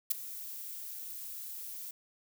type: noise with ADSR envelope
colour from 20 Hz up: violet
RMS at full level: -25 dBFS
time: 0.1-1.91 s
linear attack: 14 ms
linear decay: 8 ms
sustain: -18 dB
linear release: 4 ms
effects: none